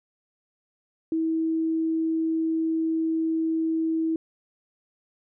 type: tone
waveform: sine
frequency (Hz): 323.1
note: E4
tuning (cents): -35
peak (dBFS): -22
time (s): 1.12-4.16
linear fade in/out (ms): 2
effects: none